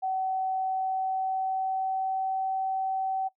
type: tone with pitch glide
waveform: sine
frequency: 758 to 764.6 Hz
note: F#5 to G5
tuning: +42 to -43 cents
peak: -26 dBFS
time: 0.02-3.29 s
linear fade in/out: 20 ms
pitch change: +15 cents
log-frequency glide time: 0.5-2.55 s
effects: noise-tail reverb RT60 0.1 s tail -19 dB re dry